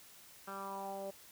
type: tone with low-pass filter sweep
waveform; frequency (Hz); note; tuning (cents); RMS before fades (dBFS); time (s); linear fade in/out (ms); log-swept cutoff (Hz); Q
10% pulse; 196; G3; 0; -43; 0.47-1.11; 10; 1500 to 570; 4.2
effects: white hiss -58 dBFS RMS until 1.31 s